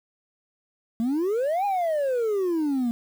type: exponential two-way sweep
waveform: sine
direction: up then down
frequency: 220 to 827 to 229.7 Hz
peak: -19 dBFS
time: 1-2.91 s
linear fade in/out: 0 ms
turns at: 1.65 s
effects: tanh soft clip ceiling -21 dBFS + 8-bit